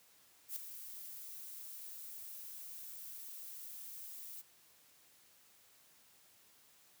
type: noise with ADSR envelope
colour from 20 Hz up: violet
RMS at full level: -39 dBFS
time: 0.48-4.42 s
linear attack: 82 ms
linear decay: 4 ms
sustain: -10 dB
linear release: 16 ms
effects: white hiss -66 dBFS RMS until 7 s + high-pass 60 Hz 12 dB/octave